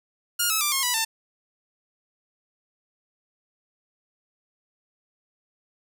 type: tone with pitch steps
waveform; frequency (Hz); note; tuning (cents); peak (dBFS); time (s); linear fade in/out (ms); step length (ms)
5% pulse; 1421 / 1295.6 / 1181.2 / 1076.9 / 981.8 / 895.2; F6 / E6 / D6 / C6 / B5 / A5; +30 / -30 / +10 / +50 / -10 / +30; -10; 0.39-1.05; 10; 110
effects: none